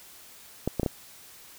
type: clicks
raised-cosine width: 2 ms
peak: -12 dBFS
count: 4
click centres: 0.676 / 0.797 / 0.832 / 0.862 s
effects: white hiss -50 dBFS RMS until 1.58 s